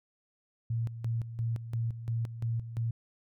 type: tone with tremolo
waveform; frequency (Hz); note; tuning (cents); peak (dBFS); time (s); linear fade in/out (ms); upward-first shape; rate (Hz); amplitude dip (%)
sine; 115.2; A#2; -20; -28; 0.7-2.91; 5; square; 2.9; 70
effects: none